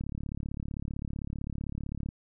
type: click train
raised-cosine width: 5 ms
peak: -23 dBFS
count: 75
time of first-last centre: 0.01-2.089 s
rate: 35.6 Hz
effects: none